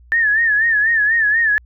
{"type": "tone with vibrato", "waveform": "sine", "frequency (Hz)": 1765, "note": "A6", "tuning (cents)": 5, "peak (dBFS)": -12, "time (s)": [0.12, 1.58], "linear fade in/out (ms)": 0, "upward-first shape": "sine", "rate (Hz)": 4.1, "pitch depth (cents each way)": 100, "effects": ["added 60 Hz sine -43 dBFS peak until 1.65 s"]}